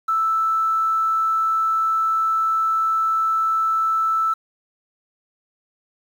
triangle tone, 1318.5 Hz, E6, in tune, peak -13 dBFS, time 0.08-4.34 s, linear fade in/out 10 ms, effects tanh soft clip ceiling -15 dBFS + 8-bit

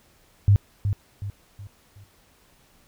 sine tone with echo, 100.5 Hz, G2, 44 cents sharp, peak -12 dBFS, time 0.48-0.56 s, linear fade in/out 0 ms, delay 370 ms, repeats 4, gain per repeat -8 dB, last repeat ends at 2.04 s, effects pink hiss -59 dBFS RMS until 2.87 s

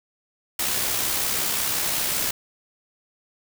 white noise with amplitude modulation, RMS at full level -23 dBFS, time 0.59-2.31 s, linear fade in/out 5 ms, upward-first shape sine, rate 65.5 Hz, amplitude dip 35%, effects none

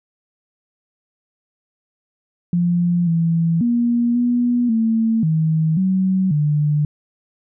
sine tone with pitch steps, 174.2 / 165.9 / 237.8 / 242.6 / 224.7 / 158.7 / 188.4 / 148.8 Hz, F3 / E3 / A#3 / B3 / A3 / D#3 / F#3 / D3, -4 / +11 / +35 / -31 / +37 / +35 / +32 / +23 cents, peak -14 dBFS, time 2.53-6.85 s, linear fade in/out 2 ms, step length 540 ms, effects none

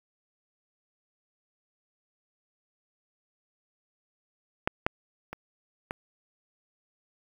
clicks, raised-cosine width 0.5 ms, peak -9 / -8 / -22 / -17 dBFS, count 4, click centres 4.675 / 4.865 / 5.33 / 5.909 s, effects 7-bit

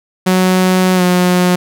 sawtooth tone with pitch glide, 185 to 179.84 Hz, F#3 to F#3, 0 to -49 cents, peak -5 dBFS, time 0.26-1.56 s, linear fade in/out 10 ms, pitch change -49 cents, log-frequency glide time 0.95-1.02 s, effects none

